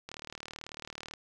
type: click train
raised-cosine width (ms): 0.2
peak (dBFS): -24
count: 41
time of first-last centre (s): 0.09-1.137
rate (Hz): 38.2
effects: none